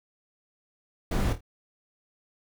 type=noise with echo; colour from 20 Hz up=brown; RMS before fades=-25 dBFS; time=1.11-1.33 s; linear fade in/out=5 ms; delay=26 ms; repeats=3; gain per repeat=-9 dB; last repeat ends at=1.408 s; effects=none